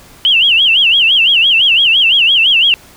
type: tone with vibrato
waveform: sine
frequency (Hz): 2960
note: F#7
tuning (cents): 0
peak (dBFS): -6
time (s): 0.25-2.74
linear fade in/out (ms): 0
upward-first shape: sine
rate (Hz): 5.9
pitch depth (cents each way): 200
effects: pink hiss -40 dBFS RMS until 2.96 s